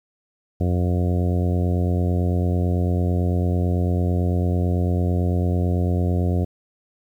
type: harmonic tone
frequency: 89 Hz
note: F2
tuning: 33 cents sharp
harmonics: 1 / 2 / 3 / 4 / 5 / 6 / 7 / 8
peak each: -19 / -25 / -29 / -31 / -33 / -35 / -36 / -37 dBFS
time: 0.6-6.45 s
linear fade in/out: 10 ms
effects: 9-bit